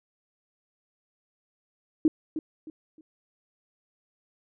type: tone with echo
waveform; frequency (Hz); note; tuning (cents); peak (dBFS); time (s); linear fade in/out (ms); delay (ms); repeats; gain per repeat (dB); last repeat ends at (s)
sine; 313.3; D#4; +12; -16; 2.05-2.08; 2; 310; 3; -11; 3.01
effects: none